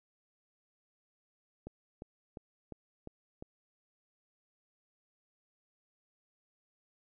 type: click train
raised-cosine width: 2 ms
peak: -30 dBFS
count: 6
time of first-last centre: 1.67-3.424 s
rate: 2.85 Hz
effects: none